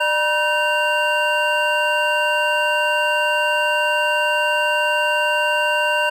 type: tone cluster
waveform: triangle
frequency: 600 / 961 / 1533 / 2783 Hz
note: D5 / B5 / G6 / F7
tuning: +37 / -48 / -39 / -7 cents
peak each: -20 dBFS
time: 0-6.1 s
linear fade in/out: 10 ms
effects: none